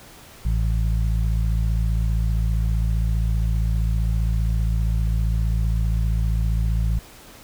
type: harmonic tone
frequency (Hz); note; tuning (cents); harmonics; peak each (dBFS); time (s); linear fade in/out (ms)
55.2; A1; +6; 1 / 2 / 3; -19 / -25 / -30; 0.45-6.99; 5
effects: pink hiss -45 dBFS RMS until 7.43 s